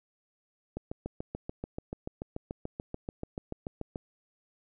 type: click train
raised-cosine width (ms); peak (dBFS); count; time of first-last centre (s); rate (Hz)
2; -22; 23; 0.77-3.958; 6.9
effects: none